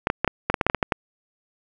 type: clicks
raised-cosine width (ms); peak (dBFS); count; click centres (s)
0.5; -4; 12; 0.071 / 0.101 / 0.246 / 0.277 / 0.5 / 0.542 / 0.612 / 0.666 / 0.699 / 0.747 / 0.828 / 0.922
effects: none